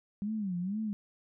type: tone with vibrato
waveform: sine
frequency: 196 Hz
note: G3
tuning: in tune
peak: -31 dBFS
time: 0.22-0.93 s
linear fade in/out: 0 ms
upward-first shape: sine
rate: 2.1 Hz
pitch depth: 200 cents each way
effects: none